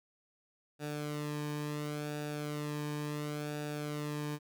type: tone with flanger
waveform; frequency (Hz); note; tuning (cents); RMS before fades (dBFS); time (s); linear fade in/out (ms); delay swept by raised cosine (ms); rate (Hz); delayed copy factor
sawtooth; 148.6; D3; +21; -38; 0.79-4.39; 50; 0.95 to 1.46; 0.71; -0.7
effects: none